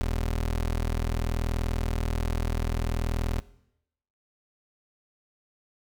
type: tone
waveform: 25% pulse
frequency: 40.6 Hz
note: E1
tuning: 26 cents flat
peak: -22 dBFS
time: 0.01-3.4 s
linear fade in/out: 0 ms
effects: noise-tail reverb RT60 0.8 s tail -19 dB re dry